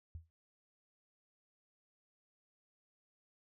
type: tone with exponential decay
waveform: sine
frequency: 82.41 Hz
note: E2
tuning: in tune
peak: -40 dBFS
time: 0.15-0.3 s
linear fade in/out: 0 ms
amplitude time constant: 31 ms
effects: none